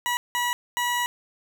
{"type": "tone bursts at uneven times", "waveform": "20% pulse", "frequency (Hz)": 970, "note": "B5", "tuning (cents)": -31, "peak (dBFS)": -18, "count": 3, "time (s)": [[0.06, 0.17], [0.35, 0.53], [0.77, 1.06]], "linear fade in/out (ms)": 0, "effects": []}